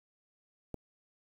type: click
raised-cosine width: 2 ms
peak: -25 dBFS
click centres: 0.743 s
effects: 9-bit